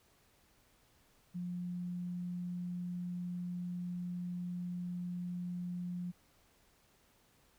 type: tone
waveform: sine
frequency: 177.3 Hz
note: F3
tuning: 26 cents sharp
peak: -37 dBFS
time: 1.34-6.12 s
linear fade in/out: 20 ms
effects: pink hiss -69 dBFS RMS until 7.58 s